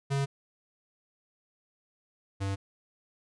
square tone pair in turn, 138.59 / 98 Hz, C#3 / G2, 0 / 0 cents, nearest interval tritone, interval 600 cents, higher first, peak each -27 / -30 dBFS, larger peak first, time 0.1-0.26 / 2.4-2.56 s, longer neither, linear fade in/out 20 ms, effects resampled to 22050 Hz

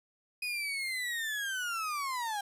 35% pulse linear sweep, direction down, 2500 to 792 Hz, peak -31 dBFS, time 0.42-2.41 s, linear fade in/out 5 ms, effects resampled to 32000 Hz

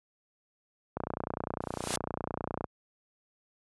click train, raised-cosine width 1 ms, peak -18 dBFS, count 51, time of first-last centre 0.97-2.642 s, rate 29.9 Hz
white noise with exponential growth, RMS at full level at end -28 dBFS, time 1.61-1.96 s, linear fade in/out 2 ms, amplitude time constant 76 ms
effects high-pass 60 Hz 12 dB/octave + resampled to 24000 Hz

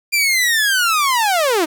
sawtooth linear sweep, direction down, 2396 to 293.7 Hz, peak -10 dBFS, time 0.12-1.66 s, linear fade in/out 20 ms, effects 8-bit

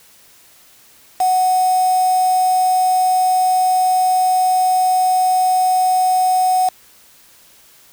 sine tone with quantisation, 740 Hz, F#5, in tune, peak -12 dBFS, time 1.2-6.69 s, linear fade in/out 5 ms, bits 4, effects white hiss -48 dBFS RMS until 7.92 s

